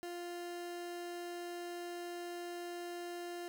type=tone; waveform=30% pulse; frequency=349.2 Hz; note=F4; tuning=in tune; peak=-39 dBFS; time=0.03-3.48 s; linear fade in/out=0 ms; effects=none